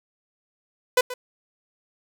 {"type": "tone with echo", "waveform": "sawtooth", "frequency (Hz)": 500, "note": "B4", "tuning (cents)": 21, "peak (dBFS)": -11, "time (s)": [0.97, 1.01], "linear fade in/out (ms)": 5, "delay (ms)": 130, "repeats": 1, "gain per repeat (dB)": -15, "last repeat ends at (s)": 1.14, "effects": []}